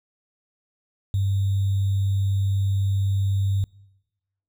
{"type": "tone with sample-and-hold", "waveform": "sine", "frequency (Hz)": 98, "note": "G2", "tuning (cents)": 0, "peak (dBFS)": -19, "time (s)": [1.14, 3.64], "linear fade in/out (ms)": 0, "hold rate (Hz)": 3675, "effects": ["noise-tail reverb RT60 1.0 s tail -25 dB re dry"]}